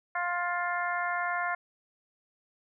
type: harmonic tone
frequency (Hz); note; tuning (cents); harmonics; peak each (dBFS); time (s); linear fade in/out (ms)
351.6; F4; +12; 2 / 3 / 4 / 5 / 6; -33 / -34 / -34 / -35 / -39; 0.15-1.55; 5
effects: none